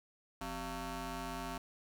15% pulse ring-modulated tone, 214.9 Hz, A3, 41 cents flat, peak -30 dBFS, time 0.41-1.58 s, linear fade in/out 5 ms, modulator 475 Hz, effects none

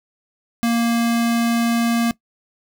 square tone with notch filter, 233.1 Hz, A#3, in tune, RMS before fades -18 dBFS, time 0.63-2.11 s, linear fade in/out 0 ms, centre 480 Hz, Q 1.4, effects noise-tail reverb RT60 0.1 s tail -19 dB re dry

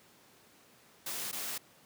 white noise with dropouts, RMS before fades -38 dBFS, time 1.06-1.58 s, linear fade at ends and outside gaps 5 ms, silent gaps 1.315-1.327 s, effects pink hiss -61 dBFS RMS until 1.85 s + high-pass 150 Hz 12 dB/octave

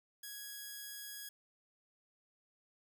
5% pulse tone, 1661.2 Hz, G#6, in tune, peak -34 dBFS, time 0.23-1.29 s, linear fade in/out 5 ms, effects none

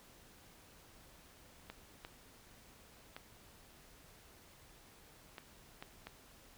clicks, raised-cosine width 0.3 ms, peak -30 dBFS, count 6, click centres 1.7 / 2.049 / 3.165 / 5.382 / 5.825 / 6.07 s, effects pink hiss -61 dBFS RMS until 6.57 s

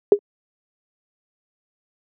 sine tone with exponential decay, 408.8 Hz, G#4, 27 cents flat, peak -3 dBFS, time 0.12-0.19 s, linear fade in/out 1 ms, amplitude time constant 15 ms, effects high-pass 200 Hz 12 dB/octave

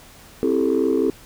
sine chord, A minor seventh, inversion first, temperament just, 264 / 330 / 396 / 440 Hz, C4 / E4 / G4 / A4, +16 / +2 / +18 / 0 cents, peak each -21 dBFS, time 0.43-1.1 s, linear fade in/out 0 ms, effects tanh soft clip ceiling -10 dBFS + pink hiss -46 dBFS RMS until 1.25 s

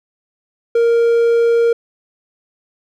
triangle tone, 466.2 Hz, A#4, in tune, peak -8 dBFS, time 0.75-1.73 s, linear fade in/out 5 ms, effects none

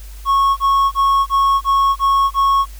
triangle tone bursts, 1100 Hz, C#6, 14 cents flat, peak -9 dBFS, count 7, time 0.25-2.658 s, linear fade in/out 50 ms, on 320 ms, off 28 ms, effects added 50 Hz sine -31 dBFS peak until 2.79 s + white hiss -44 dBFS RMS until 2.79 s

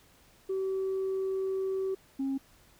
sine tone pair in turn, 382.6 / 270.5 Hz, G4 / C#4, -42 / -42 cents, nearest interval tritone, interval 600 cents, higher first, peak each -27 dBFS, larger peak neither, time 0.49-1.95 / 2.19-2.38 s, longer first, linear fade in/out 10 ms, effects tanh soft clip ceiling -26 dBFS + pink hiss -61 dBFS RMS until 2.79 s

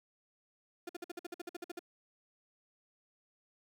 35% pulse tone bursts, 349.2 Hz, F4, in tune, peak -38 dBFS, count 13, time 0.87-1.793 s, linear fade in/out 5 ms, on 23 ms, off 52 ms, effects none

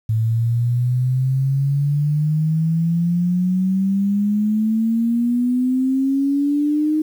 sine exponential sweep, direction up, 109.9 to 311.1 Hz, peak -15 dBFS, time 0.09-7.02 s, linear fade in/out 5 ms, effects 8-bit

